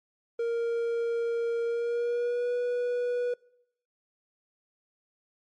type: tone with pitch glide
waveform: triangle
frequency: 466.2 to 488.2 Hz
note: A#4 to B4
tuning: 0 to -20 cents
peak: -24 dBFS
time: 0.39-3.34 s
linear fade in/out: 5 ms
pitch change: +80 cents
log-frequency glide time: 1.65-2.53 s
effects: noise-tail reverb RT60 0.8 s tail -24 dB re dry + MP3 48 kbps